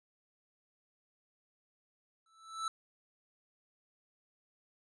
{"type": "tone with exponential growth", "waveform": "square", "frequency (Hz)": 1318.5, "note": "E6", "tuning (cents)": 0, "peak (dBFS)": -32, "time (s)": [2.26, 2.68], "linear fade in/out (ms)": 2, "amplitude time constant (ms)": 91, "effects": ["resampled to 22050 Hz"]}